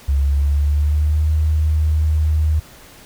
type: tone with pitch glide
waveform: sine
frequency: 69.3 to 77.34 Hz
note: C#2 to D#2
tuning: 0 to -10 cents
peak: -13 dBFS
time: 0.08-2.6 s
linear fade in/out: 10 ms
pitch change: +190 cents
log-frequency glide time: 0.2-1.29 s
effects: pink hiss -43 dBFS RMS until 3.05 s